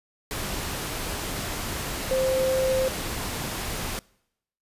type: tone in noise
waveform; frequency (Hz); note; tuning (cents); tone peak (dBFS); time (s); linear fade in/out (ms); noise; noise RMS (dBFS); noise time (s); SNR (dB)
sine; 523.3; C5; 0; -21; 2.11-2.88; 0; pink; -31; 0.31-3.99; +7
effects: noise-tail reverb RT60 0.8 s tail -25 dB re dry + resampled to 32000 Hz